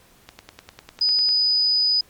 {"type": "click train", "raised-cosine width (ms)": 0.2, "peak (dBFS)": -20, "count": 11, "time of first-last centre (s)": [0.29, 1.29], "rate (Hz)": 10}
{"type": "tone", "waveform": "sine", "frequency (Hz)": 4978, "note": "D#8", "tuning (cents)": 0, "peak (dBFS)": -16, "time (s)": [1.01, 2.01], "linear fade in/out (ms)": 5}
{"effects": ["pink hiss -54 dBFS RMS until 2.09 s", "MP3 96 kbps"]}